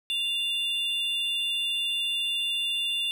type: tone pair together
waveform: triangle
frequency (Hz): 2794 / 3520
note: F7 / A7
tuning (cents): 0 / 0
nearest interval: major third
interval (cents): 400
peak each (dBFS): -27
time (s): 0.1-3.11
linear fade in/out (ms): 0
effects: none